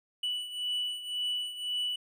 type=beating tone pair; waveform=triangle; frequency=2960 / 2961.9 Hz; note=F#7 / F#7; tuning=0 / +1 cents; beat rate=1.9 Hz; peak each=-31 / -36 dBFS; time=0.23-1.96 s; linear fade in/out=5 ms; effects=none